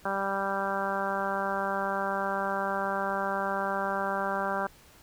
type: harmonic tone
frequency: 196 Hz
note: G3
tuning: in tune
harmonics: 1 / 2 / 3 / 4 / 5 / 6 / 7 / 8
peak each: -38 / -38 / -34 / -34 / -35 / -37 / -36 / -36 dBFS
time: 0.05-4.67 s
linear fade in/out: 5 ms
effects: pink hiss -56 dBFS RMS until 5.02 s